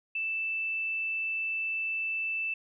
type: tone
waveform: sine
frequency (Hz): 2646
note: E7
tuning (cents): +6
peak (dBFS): -29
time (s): 0.15-2.54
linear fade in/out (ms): 5
effects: none